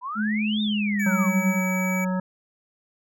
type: exponential two-way sweep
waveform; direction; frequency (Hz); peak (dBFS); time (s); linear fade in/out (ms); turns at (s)
sine; up then down; 956 to 3729 to 1019; -28; 0.01-1.3; 50; 0.62
type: tone with pitch glide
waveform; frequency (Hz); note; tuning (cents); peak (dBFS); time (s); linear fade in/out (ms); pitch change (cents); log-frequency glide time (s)
sine; 213.7 to 193.71; G#3 to G3; +50 to -20; -22; 0.15-1.61; 50; -170; 0.57-1.45
type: tone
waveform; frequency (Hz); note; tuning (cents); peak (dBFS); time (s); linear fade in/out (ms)
square; 2283; D7; -50; -29; 0.99-2.05; 10
type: harmonic tone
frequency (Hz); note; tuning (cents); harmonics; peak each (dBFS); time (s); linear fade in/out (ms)
185; F#3; 0; 1 / 3 / 5 / 7 / 9; -23 / -32 / -34 / -38 / -39; 1.06-2.2; 5
effects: none